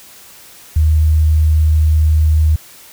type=tone; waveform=sine; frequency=77.7 Hz; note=D#2; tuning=2 cents flat; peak=-8 dBFS; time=0.76-2.56 s; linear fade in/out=5 ms; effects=white hiss -40 dBFS RMS until 2.92 s